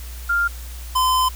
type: tone pair in turn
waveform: sine / square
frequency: 1396.9 / 1024.2 Hz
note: F6 / C6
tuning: 0 / -37 cents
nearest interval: perfect fourth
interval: 537 cents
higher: first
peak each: -16 dBFS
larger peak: neither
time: 0.29-0.48 / 0.95-1.29 s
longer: second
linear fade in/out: 10 ms
effects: added 60 Hz sine -31 dBFS peak until 1.35 s + white hiss -41 dBFS RMS until 1.35 s